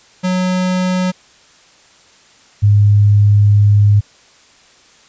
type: tone pair in turn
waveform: square / sine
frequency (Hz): 183.6 / 103.04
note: F#3 / G#2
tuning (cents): -13 / -13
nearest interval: minor seventh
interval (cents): 1000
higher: first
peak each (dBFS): -14 / -6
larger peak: second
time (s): 0.23-1.12 / 2.62-4.01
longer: second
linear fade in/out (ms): 20
effects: white hiss -47 dBFS RMS until 5.08 s + resampled to 16000 Hz